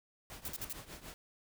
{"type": "noise with tremolo", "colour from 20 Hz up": "pink", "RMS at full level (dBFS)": -46, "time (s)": [0.3, 1.14], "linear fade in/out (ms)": 0, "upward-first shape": "triangle", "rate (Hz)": 6.7, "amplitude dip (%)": 85}
{"type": "noise bursts", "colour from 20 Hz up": "blue", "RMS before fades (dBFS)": -40, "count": 4, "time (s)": [0.45, 0.728], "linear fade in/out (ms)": 2, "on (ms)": 32, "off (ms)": 50}
{"effects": []}